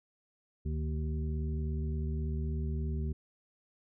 harmonic tone with a mistuned harmonic, 76.6 Hz, D#2, 27 cents flat, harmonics 1 / 2 / 3 / 5, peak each -32 / -38 / -42 / -46 dBFS, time 0.65-3.13 s, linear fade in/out 10 ms, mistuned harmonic 1, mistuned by -67 cents, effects none

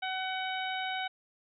harmonic tone, 752 Hz, F#5, 28 cents sharp, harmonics 1 / 2 / 3 / 4 / 5, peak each -35 / -38 / -40 / -41 / -42 dBFS, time 0.02-1.08 s, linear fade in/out 10 ms, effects none

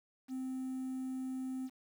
triangle tone, 260 Hz, C4, 11 cents flat, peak -34 dBFS, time 0.28-1.7 s, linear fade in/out 50 ms, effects tanh soft clip ceiling -31 dBFS + 10-bit

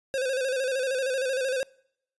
square tone with vibrato, 523.3 Hz, C5, in tune, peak -26 dBFS, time 0.14-1.63 s, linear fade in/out 0 ms, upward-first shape square, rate 13 Hz, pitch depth 57 cents each way, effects noise-tail reverb RT60 0.7 s tail -25 dB re dry + resampled to 24000 Hz

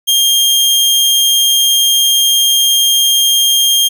sawtooth tone, 3213 Hz, G7, 42 cents sharp, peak -5 dBFS, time 0.07-3.89 s, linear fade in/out 20 ms, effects none

